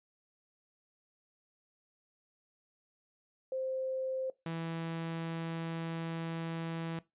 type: tone pair in turn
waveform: sine / sawtooth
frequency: 523.3 / 164.83 Hz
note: C5 / E3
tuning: 0 / 0 cents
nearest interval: octave + minor sixth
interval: 2000 cents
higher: first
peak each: -33 / -32 dBFS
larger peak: second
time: 3.52-4.3 / 4.46-6.99 s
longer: second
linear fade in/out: 2 ms
effects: noise-tail reverb RT60 0.2 s tail -19 dB re dry + resampled to 8000 Hz